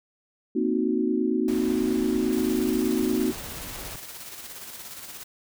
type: chord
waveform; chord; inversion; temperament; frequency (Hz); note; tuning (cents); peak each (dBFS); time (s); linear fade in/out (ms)
sine; C half-diminished seventh; third; equal; 233.1 / 261.6 / 311.1 / 370; Bb3 / C4 / Eb4 / Gb4; 0 / 0 / 0 / 0; -27; 0.55-3.32; 10
type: noise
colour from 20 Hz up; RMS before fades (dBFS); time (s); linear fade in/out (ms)
pink; -39; 1.48-3.96; 2
type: noise with tremolo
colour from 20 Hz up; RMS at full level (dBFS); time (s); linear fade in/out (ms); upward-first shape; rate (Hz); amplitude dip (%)
white; -39; 2.32-5.24; 10; square; 17; 35
effects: none